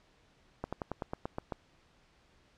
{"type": "slowing click train", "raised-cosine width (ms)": 1, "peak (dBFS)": -21, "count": 9, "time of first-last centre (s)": [0.64, 1.522], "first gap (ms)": 86, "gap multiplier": 1.07, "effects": ["pink hiss -66 dBFS RMS until 2.57 s", "low-pass 5000 Hz 12 dB/octave"]}